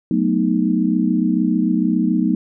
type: chord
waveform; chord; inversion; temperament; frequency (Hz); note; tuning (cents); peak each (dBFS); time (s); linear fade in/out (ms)
sine; B dominant seventh; second; equal; 185 / 220 / 246.9 / 311.1; F#3 / A3 / B3 / D#4; 0 / 0 / 0 / 0; -20; 0.11-2.35; 2
effects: none